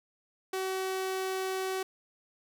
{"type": "tone", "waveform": "sawtooth", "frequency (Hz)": 378.4, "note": "F#4", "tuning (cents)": 39, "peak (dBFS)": -27, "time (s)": [0.53, 1.83], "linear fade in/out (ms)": 5, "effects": []}